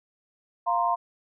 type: chord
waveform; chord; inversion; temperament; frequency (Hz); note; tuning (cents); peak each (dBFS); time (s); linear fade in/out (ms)
sine; F suspended fourth; none; equal; 698.5 / 932.3 / 1046.5; F5 / Bb5 / C6; 0 / 0 / 0; -26; 0.66-0.96; 20
effects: none